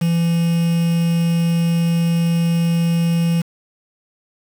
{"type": "tone with quantisation", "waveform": "triangle", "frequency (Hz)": 168.1, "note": "E3", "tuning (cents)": 34, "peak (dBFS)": -12, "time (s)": [0.01, 3.42], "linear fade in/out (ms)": 10, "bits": 5, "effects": []}